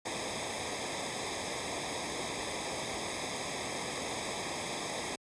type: noise with comb filter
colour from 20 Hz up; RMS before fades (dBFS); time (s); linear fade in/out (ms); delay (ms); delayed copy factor
pink; -37; 0.05-5.16; 10; 0.69; -0.85
effects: high-pass 60 Hz 12 dB/octave + resampled to 22050 Hz